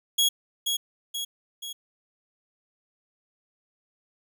sawtooth tone with echo, 3322 Hz, G#7, in tune, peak -16 dBFS, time 0.18-0.29 s, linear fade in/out 10 ms, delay 480 ms, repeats 3, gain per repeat -5 dB, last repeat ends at 1.73 s, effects none

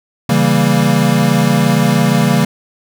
square chord, C# diminished seventh, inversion none, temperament equal, 138.59 / 164.81 / 196 / 233.1 Hz, C#3 / E3 / G3 / Bb3, 0 / 0 / 0 / 0 cents, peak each -16 dBFS, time 0.29-2.45 s, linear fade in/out 5 ms, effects none

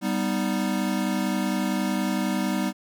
square chord, G augmented, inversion none, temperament equal, 196 / 246.9 / 311.1 Hz, G3 / B3 / D#4, 0 / 0 / 0 cents, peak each -27 / -29 / -30 dBFS, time 0.01-2.73 s, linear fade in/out 50 ms, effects none

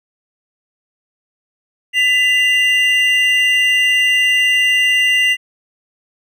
triangle tone pair together, 2001 / 2794 Hz, B6 / F7, +22 / 0 cents, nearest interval tritone, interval 578 cents, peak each -12 dBFS, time 1.93-5.37 s, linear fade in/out 50 ms, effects none

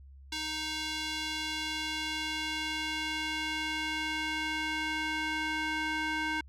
square tone with band-pass filter sweep, 311.1 Hz, D#4, in tune, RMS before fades -34 dBFS, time 0.32-6.41 s, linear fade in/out 5 ms, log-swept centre 3900 to 1800 Hz, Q 1.3, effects added 68 Hz sine -49 dBFS peak until 6.48 s

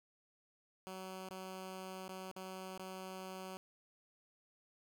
10% pulse tone with dropouts, 187.9 Hz, F#3, 27 cents sharp, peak -37 dBFS, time 0.87-3.57 s, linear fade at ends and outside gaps 0 ms, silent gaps 1.288-1.308 / 2.081-2.091 / 2.314-2.363 / 2.776-2.795 s, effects none

